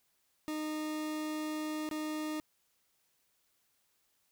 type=tone with dropouts; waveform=40% pulse; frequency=307.5 Hz; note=D#4; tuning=20 cents flat; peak=-34 dBFS; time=0.48-2.4 s; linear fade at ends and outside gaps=0 ms; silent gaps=1.89-1.912 s; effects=white hiss -75 dBFS RMS until 4.31 s